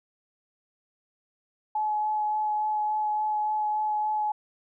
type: tone with vibrato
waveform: sine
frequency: 851 Hz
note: G#5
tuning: 42 cents sharp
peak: -24 dBFS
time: 1.75-4.32 s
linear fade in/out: 5 ms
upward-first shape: sine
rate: 3.5 Hz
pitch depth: 11 cents each way
effects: none